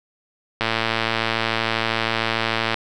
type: click train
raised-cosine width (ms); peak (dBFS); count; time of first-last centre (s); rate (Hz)
0.3; -4; 242; 0.61-2.743; 113
effects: none